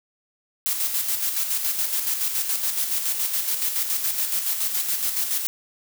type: noise with tremolo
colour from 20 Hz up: blue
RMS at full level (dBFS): -23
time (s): 0.66-5.47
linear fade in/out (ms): 0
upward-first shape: square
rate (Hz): 7.1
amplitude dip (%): 45
effects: none